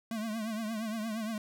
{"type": "tone with vibrato", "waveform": "square", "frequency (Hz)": 220, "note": "A3", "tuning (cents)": 0, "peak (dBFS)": -34, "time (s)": [0.11, 1.38], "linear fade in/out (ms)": 2, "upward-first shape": "triangle", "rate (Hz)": 8.6, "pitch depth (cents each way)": 98, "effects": []}